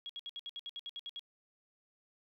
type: tone bursts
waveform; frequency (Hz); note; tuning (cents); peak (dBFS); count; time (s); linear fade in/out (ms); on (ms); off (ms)
sine; 3301; G#7; -11; -40; 12; 0.06-1.194; 0; 34; 66
effects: none